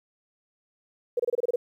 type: tone bursts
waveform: sine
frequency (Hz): 484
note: B4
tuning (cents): -35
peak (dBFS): -21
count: 8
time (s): 1.17-1.56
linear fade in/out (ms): 5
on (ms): 26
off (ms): 26
effects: 10-bit